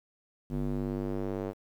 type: tone with band-pass filter sweep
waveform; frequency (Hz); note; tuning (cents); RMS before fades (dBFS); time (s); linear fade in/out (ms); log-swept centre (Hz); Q
square; 49; G1; 0; -33; 0.49-1.54; 50; 220 to 460; 1.5
effects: 10-bit